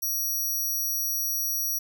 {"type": "tone", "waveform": "10% pulse", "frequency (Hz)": 5760, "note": "F#8", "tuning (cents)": -47, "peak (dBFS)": -20, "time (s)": [0.02, 1.79], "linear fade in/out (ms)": 10, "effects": []}